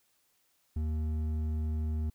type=tone with hard clipping; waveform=sine; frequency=77.8 Hz; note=D#2; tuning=in tune; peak=-31 dBFS; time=0.76-2.1 s; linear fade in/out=5 ms; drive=7 dB; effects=white hiss -72 dBFS RMS until 2.14 s

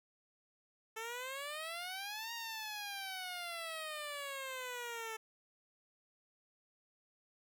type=exponential two-way sweep; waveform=10% pulse; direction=up then down; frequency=438.5 to 939 to 438.5 Hz; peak=-33 dBFS; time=0.96-5.17 s; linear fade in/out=10 ms; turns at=2.33 s; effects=none

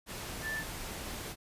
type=tone in noise; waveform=sine; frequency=1760 Hz; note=A6; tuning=in tune; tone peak=-34 dBFS; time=0.42-0.64 s; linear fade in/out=50 ms; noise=pink; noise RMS=-41 dBFS; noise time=0.06-1.36 s; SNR=+4 dB; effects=resampled to 32000 Hz

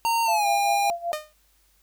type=tone with pitch glide; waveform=square; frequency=921 to 806.4 Hz; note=A#5 to G5; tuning=-21 to +49 cents; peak=-21 dBFS; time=0.05-0.9 s; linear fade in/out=0 ms; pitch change=-230 cents; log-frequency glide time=0.24-0.46 s
type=tone with tremolo; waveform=sine; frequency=687 Hz; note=F5; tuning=29 cents flat; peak=-23 dBFS; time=0.28-1.12 s; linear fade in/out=2 ms; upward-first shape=sine; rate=5.2 Hz; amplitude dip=85%
type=tone with exponential decay; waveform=sawtooth; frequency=611 Hz; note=D#5; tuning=32 cents flat; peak=-19 dBFS; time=1.13-1.33 s; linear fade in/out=0 ms; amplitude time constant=42 ms
effects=added 50 Hz sine -64 dBFS peak until 1.82 s + white hiss -64 dBFS RMS until 1.82 s

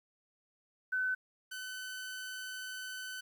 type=tone pair in turn; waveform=sine / sawtooth; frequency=1513 / 1513 Hz; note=F#6 / F#6; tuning=+38 / +38 cents; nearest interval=unison; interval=0 cents; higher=neither; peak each=-30 / -37 dBFS; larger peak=first; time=0.92-1.15 / 1.51-3.21 s; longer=second; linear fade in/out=10 ms; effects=11-bit

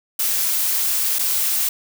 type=noise with dropouts; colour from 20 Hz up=blue; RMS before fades=-20 dBFS; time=0.19-1.69 s; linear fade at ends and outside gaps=5 ms; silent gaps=1.187-1.191 s; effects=none

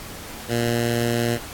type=tone with notch filter; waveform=10% pulse; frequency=117.9 Hz; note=A#2; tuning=20 cents sharp; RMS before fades=-22 dBFS; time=0.48-1.39 s; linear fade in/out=50 ms; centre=930 Hz; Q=1.9; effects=pink hiss -37 dBFS RMS until 1.53 s + AAC 64 kbps

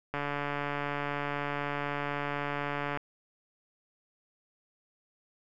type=click train; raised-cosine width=0.5 ms; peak=-18 dBFS; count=409; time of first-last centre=0.14-2.973 s; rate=144 Hz; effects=none

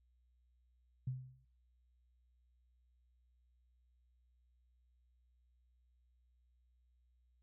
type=tone with exponential decay; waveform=sine; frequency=129 Hz; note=C3; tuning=24 cents flat; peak=-34 dBFS; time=1.07-1.45 s; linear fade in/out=5 ms; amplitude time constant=82 ms; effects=noise-tail reverb RT60 0.6 s tail -21 dB re dry + added 61 Hz sine -70 dBFS peak until 7.42 s

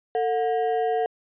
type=ring-modulated tone; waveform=triangle; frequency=587.3 Hz; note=D5; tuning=in tune; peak=-16 dBFS; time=0.15-1.06 s; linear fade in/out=0 ms; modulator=139 Hz; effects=resampled to 8000 Hz

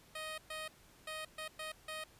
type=tone bursts at uneven times; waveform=10% pulse; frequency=625 Hz; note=D#5; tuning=8 cents sharp; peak=-33 dBFS; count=6; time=0.15-0.38 / 0.5-0.68 / 1.07-1.25 / 1.38-1.48 / 1.59-1.72 / 1.88-2.04 s; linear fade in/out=5 ms; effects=pink hiss -63 dBFS RMS until 2.19 s + resampled to 32000 Hz

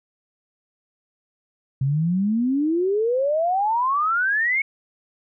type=exponential sweep; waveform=sine; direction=up; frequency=130 to 2228 Hz; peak=-18 dBFS; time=1.81-4.62 s; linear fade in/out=5 ms; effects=none

